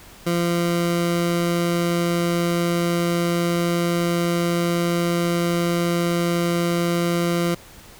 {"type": "tone", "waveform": "20% pulse", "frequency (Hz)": 171.9, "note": "F3", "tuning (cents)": -27, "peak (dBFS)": -14, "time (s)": [0.26, 7.55], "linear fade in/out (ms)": 10, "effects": ["pink hiss -45 dBFS RMS until 7.99 s"]}